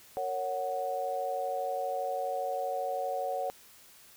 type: chord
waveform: sine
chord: F# major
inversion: first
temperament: just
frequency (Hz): 462.5 / 555 / 740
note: A#4 / C#5 / F#5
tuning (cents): -14 / +2 / 0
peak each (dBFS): -39 / -34 / -33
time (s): 0.17-3.5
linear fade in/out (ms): 0
effects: white hiss -56 dBFS RMS until 4.16 s